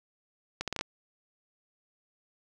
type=accelerating click train; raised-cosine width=0.2 ms; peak=-15 dBFS; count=6; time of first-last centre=0.61-0.811 s; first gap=67 ms; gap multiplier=0.74; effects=none